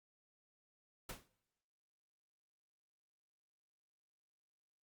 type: noise with exponential decay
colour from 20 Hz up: pink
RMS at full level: -42 dBFS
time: 1.09-1.28 s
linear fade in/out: 5 ms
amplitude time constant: 41 ms
effects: noise-tail reverb RT60 1.0 s tail -23 dB re dry + Opus 48 kbps